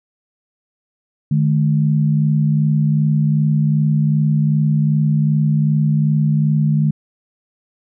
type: tone pair together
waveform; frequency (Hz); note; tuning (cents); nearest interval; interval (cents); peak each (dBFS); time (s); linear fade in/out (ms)
sine; 151.2 / 213.8; D#3 / A3; -49 / -49; tritone; 600; -13 / -19; 1.31-6.91; 5
effects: none